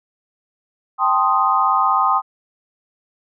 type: chord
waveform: sine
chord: A half-diminished seventh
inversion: third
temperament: equal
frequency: 784 / 880 / 1046.5 / 1244.5 Hz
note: G5 / A5 / C6 / Eb6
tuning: 0 / 0 / 0 / 0 cents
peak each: -20 / -23 / -18 / -17 dBFS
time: 0.98-2.22 s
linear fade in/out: 50 ms
effects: none